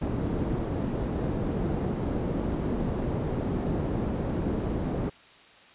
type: low-pass noise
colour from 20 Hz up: white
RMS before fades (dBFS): -29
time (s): 0.01-5.1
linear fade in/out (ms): 10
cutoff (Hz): 320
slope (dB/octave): 12
effects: white hiss -53 dBFS RMS until 5.74 s + resampled to 8000 Hz